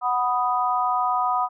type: chord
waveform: sine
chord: B major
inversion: second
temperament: equal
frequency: 740 / 987.8 / 1244.5 Hz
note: F#5 / B5 / D#6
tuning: 0 / 0 / 0 cents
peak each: -24 dBFS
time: 0.01-1.49 s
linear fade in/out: 50 ms
effects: none